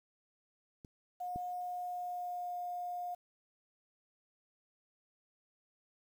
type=clicks; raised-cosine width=3 ms; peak=-38 / -30 dBFS; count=2; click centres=0.848 / 1.36 s
type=tone with pitch glide; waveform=sine; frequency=719 to 711.6 Hz; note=F#5 to F5; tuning=-50 to +32 cents; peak=-37 dBFS; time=1.2-3.15 s; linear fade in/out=10 ms; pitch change=-18 cents; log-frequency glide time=1.6-2.57 s
effects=10-bit